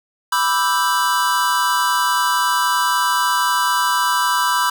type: chord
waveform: square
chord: E minor seventh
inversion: second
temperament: equal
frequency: 987.8 / 1174.7 / 1318.5 / 1568 Hz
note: B5 / D6 / E6 / G6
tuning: 0 / 0 / 0 / 0 cents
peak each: -19 / -24 / -23 / -23 dBFS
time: 0.32-4.7 s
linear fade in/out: 5 ms
effects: none